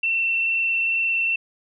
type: tone with frequency modulation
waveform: sine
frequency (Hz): 2695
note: E7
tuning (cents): +38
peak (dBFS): -19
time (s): 0.03-1.36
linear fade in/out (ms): 5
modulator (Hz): 22.3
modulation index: 1.3
effects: none